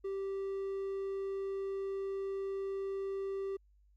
triangle tone, 390.3 Hz, G4, 8 cents flat, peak -33 dBFS, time 0.04-3.57 s, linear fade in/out 10 ms, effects added 50 Hz sine -63 dBFS peak until 3.96 s + Opus 48 kbps

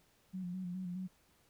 sine tone with vibrato, 181.7 Hz, F#3, 31 cents flat, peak -38 dBFS, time 0.33-1.08 s, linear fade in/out 20 ms, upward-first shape square, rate 4.8 Hz, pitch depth 45 cents each way, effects pink hiss -70 dBFS RMS until 1.49 s

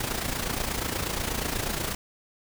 pink noise with amplitude modulation, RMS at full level -27 dBFS, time 0-1.95 s, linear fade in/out 5 ms, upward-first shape sine, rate 28.3 Hz, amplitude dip 65%, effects none

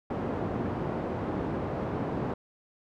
pink band-pass noise, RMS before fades -32 dBFS, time 0.1-2.34 s, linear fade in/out 5 ms, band 110 to 820 Hz, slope 12 dB/octave, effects none

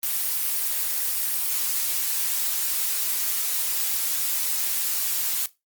blue noise, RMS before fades -25 dBFS, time 0.03-5.46 s, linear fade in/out 2 ms, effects noise-tail reverb RT60 0.2 s tail -17 dB re dry + Opus 24 kbps

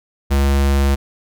square tone, 69.2 Hz, C#2, 2 cents flat, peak -13 dBFS, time 0.3-0.96 s, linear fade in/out 20 ms, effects none

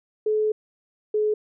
sine tone pair in turn, 429.2 / 425.3 Hz, A4 / G#4, -43 / +41 cents, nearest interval unison, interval 16 cents, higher first, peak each -19 dBFS, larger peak neither, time 0.26-0.52 / 1.14-1.34 s, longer first, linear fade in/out 5 ms, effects none

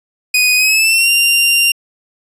sawtooth tone with pitch glide, 2489 to 2778 Hz, D#7 to F7, 0 to -10 cents, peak -6 dBFS, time 0.34-1.72 s, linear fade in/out 5 ms, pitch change +190 cents, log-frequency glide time 0.56-1.1 s, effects resampled to 32000 Hz

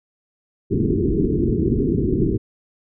white low-pass noise, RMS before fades -19 dBFS, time 0.7-2.38 s, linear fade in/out 20 ms, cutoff 420 Hz, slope 96 dB/octave, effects none

